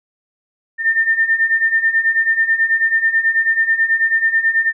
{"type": "beating tone pair", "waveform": "sine", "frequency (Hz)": [1800, 1809.2], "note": ["A6", "A6"], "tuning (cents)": [39, 48], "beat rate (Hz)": 9.2, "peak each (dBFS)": [-18, -14], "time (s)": [0.78, 4.73], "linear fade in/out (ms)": 50, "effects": []}